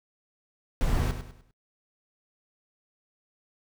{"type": "noise with echo", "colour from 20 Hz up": "brown", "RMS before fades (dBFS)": -25, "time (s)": [0.81, 1.11], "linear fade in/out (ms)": 0, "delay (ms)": 100, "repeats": 4, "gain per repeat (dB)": -9, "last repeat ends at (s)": 1.51, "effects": ["noise-tail reverb RT60 0.1 s tail -23 dB re dry"]}